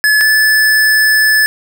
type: tone pair in turn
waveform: square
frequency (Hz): 1713 / 1734.9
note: A6 / A6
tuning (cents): -47 / -25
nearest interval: unison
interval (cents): 22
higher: second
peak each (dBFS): -8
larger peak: neither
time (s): 0.04-0.21 / 0.21-1.46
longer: second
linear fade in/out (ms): 0
effects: none